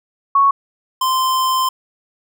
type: tone pair in turn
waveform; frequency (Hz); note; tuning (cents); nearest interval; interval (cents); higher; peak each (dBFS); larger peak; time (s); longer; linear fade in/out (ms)
sine / square; 1108.7 / 1038.9; C#6 / C6; 0 / -13; minor second; 113; first; -9 / -15; first; 0.35-0.51 / 1.01-1.69; second; 5
effects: none